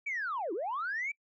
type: linear two-way sweep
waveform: sine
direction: down then up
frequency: 2346 to 311.1 to 2346 Hz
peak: -31 dBFS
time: 0.06-1.12 s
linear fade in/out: 10 ms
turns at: 0.53 s
effects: noise-tail reverb RT60 0.1 s tail -25 dB re dry + tanh soft clip ceiling -28 dBFS